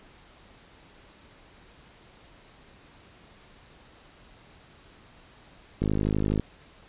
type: click train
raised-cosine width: 3 ms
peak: -13 dBFS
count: 31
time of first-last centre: 5.82-6.397 s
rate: 52 Hz
effects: pink hiss -54 dBFS RMS until 6.88 s + resampled to 8000 Hz